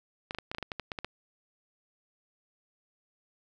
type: clicks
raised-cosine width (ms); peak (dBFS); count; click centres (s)
0.3; -19; 12; 0.309 / 0.348 / 0.386 / 0.515 / 0.548 / 0.584 / 0.627 / 0.718 / 0.797 / 0.918 / 0.988 / 1.046
effects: none